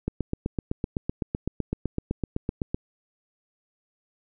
click train, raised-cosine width 3 ms, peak -13 dBFS, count 22, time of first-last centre 0.08-2.745 s, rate 7.88 Hz, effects none

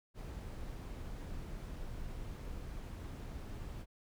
brown noise, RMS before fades -44 dBFS, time 0.14-3.86 s, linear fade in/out 50 ms, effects none

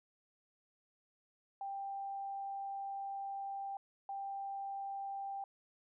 sine tone bursts at uneven times, 789 Hz, G5, 11 cents sharp, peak -39 dBFS, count 2, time 1.61-3.77 / 4.09-5.44 s, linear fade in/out 2 ms, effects none

